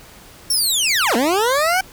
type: linear two-way sweep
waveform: 20% pulse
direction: down then up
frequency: 5588 to 220 to 773 Hz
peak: -10 dBFS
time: 0.5-1.81 s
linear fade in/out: 5 ms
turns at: 1.16 s
effects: pink hiss -43 dBFS RMS until 1.92 s